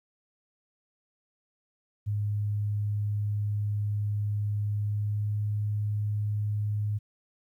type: tone with pitch glide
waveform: sine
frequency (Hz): 103.83 to 104.67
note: G#2 to G#2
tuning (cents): 0 to +14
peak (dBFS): -26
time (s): 2.06-6.99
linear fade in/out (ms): 20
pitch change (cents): +14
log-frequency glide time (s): 4.75-5.38
effects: 11-bit